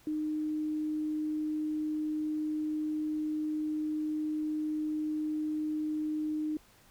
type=tone; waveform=sine; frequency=306.8 Hz; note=D#4; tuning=24 cents flat; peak=-30 dBFS; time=0.07-6.57 s; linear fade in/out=2 ms; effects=pink hiss -61 dBFS RMS until 6.9 s